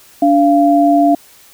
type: tone pair together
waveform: sine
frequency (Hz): 289.9 / 689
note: D4 / F5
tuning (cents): -22 / -24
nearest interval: octave + minor third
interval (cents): 1498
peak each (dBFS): -10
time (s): 0.22-1.15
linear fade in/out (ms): 5
effects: white hiss -44 dBFS RMS until 1.53 s